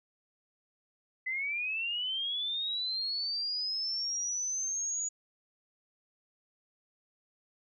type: linear sweep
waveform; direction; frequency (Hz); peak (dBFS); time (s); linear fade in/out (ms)
sine; up; 2003 to 6850; -31; 1.26-5.09; 10
effects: none